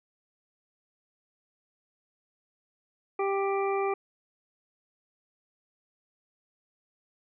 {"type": "harmonic tone", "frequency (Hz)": 393.4, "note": "G4", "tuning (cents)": 6, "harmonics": [1, 2, 3, 5, 6], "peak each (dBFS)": [-27, -32, -34, -45, -39], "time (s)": [3.19, 3.94], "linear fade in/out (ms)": 5, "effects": []}